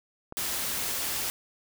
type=click; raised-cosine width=1 ms; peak=-24 dBFS; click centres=0.324 s
type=noise; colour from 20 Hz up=white; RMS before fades=-31 dBFS; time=0.37-1.3 s; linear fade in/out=0 ms
effects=none